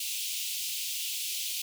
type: high-pass noise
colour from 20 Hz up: pink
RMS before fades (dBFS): -34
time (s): 0-1.62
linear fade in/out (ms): 5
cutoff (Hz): 2600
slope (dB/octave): 48
effects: none